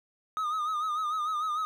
triangle tone with vibrato, 1243 Hz, D#6, 2 cents flat, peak -26 dBFS, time 0.37-1.65 s, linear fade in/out 0 ms, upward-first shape sine, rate 6.7 Hz, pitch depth 66 cents each way, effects none

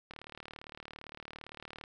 click train, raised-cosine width 0.3 ms, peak -29 dBFS, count 66, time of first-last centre 0.11-1.839 s, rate 37.6 Hz, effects none

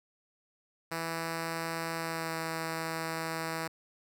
5% pulse tone with pitch glide, 164.6 to 162.62 Hz, E3 to E3, -2 to -23 cents, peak -22 dBFS, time 0.91-3.68 s, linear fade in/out 10 ms, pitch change -21 cents, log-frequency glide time 1.96-2.37 s, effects none

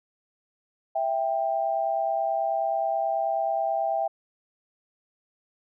sine tone pair together, 659.3 / 788.6 Hz, E5 / G5, 0 / +10 cents, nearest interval minor third, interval 310 cents, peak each -26 dBFS, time 0.95-4.08 s, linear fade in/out 10 ms, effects none

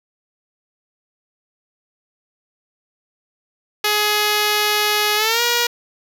5% pulse tone with pitch glide, 420 to 476.9 Hz, G#4 to A#4, +19 to +39 cents, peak -4 dBFS, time 3.84-5.67 s, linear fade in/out 5 ms, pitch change +220 cents, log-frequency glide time 5.16-5.42 s, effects none

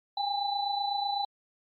sine tone cluster, 801 / 829 / 3985 Hz, G5 / G#5 / B7, +37 / -3 / +15 cents, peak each -30 / -35 / -34 dBFS, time 0.17-1.25 s, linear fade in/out 5 ms, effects Opus 48 kbps

